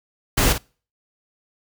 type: noise with echo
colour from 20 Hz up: pink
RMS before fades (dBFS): -17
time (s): 0.37-0.53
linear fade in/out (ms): 10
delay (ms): 53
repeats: 1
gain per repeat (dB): -9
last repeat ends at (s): 0.583
effects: noise-tail reverb RT60 0.4 s tail -26 dB re dry